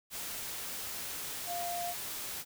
sine tone in noise, 698.5 Hz, F5, in tune, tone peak -35 dBFS, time 1.46-1.95 s, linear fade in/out 50 ms, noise white, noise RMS -40 dBFS, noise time 0.1-2.45 s, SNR +2 dB, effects none

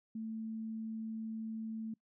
sine tone, 221.8 Hz, A3, 14 cents sharp, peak -38 dBFS, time 0.15-1.94 s, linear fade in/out 5 ms, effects noise-tail reverb RT60 0.1 s tail -24 dB re dry

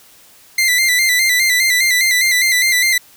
sawtooth tone with vibrato, 2038 Hz, C7, 46 cents flat, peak -8 dBFS, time 0.58-2.98 s, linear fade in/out 5 ms, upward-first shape square, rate 4.9 Hz, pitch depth 50 cents each way, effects white hiss -46 dBFS RMS until 3.16 s

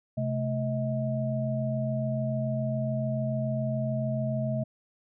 sine tone cluster, 130.1 / 217.1 / 634 Hz, C3 / A3 / D#5, -9 / -23 / +32 cents, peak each -29 / -32 / -32 dBFS, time 0.17-4.64 s, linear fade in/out 10 ms, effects none

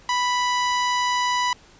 sawtooth tone, 987.8 Hz, B5, in tune, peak -16 dBFS, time 0.09-1.53 s, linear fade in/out 2 ms, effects pink hiss -51 dBFS RMS until 1.79 s + resampled to 16000 Hz

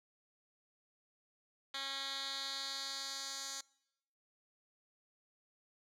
10% pulse tone with band-pass filter sweep, 273 Hz, C#4, 26 cents flat, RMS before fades -42 dBFS, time 1.74-3.61 s, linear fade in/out 5 ms, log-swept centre 3300 to 5800 Hz, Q 2.5, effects noise-tail reverb RT60 0.9 s tail -25 dB re dry

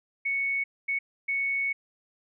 sine tone bursts at uneven times, 2217 Hz, C#7, in tune, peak -25 dBFS, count 3, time 0.25-0.64 / 0.88-0.99 / 1.28-1.73 s, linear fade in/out 10 ms, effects none

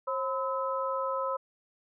sine tone cluster, 536 / 1014 / 1293 Hz, C5 / B5 / E6, +42 / +45 / -34 cents, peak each -32 / -33 / -34 dBFS, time 0.07-1.37 s, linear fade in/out 10 ms, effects none

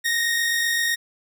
sawtooth tone pair together, 1816.9 / 1864.7 Hz, A#6 / A#6, -45 / 0 cents, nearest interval unison, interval 45 cents, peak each -27 / -17 dBFS, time 0.04-0.96 s, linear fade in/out 20 ms, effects none

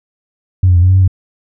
sine tone with pitch steps, 92.6 / 89.5 / 86.6 / 91.4 / 93.7 / 94.7 / 92.9 Hz, F#2 / F2 / F2 / F#2 / F#2 / F#2 / F#2, +2 / +43 / -14 / -21 / +22 / +41 / +7 cents, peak -4 dBFS, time 0.63-1.078 s, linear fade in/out 5 ms, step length 64 ms, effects tanh soft clip ceiling -1 dBFS

